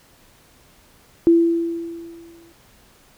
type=tone with exponential decay; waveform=sine; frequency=335.7 Hz; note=E4; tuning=32 cents sharp; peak=-8 dBFS; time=1.27-2.52 s; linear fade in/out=0 ms; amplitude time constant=270 ms; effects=pink hiss -53 dBFS RMS until 3.17 s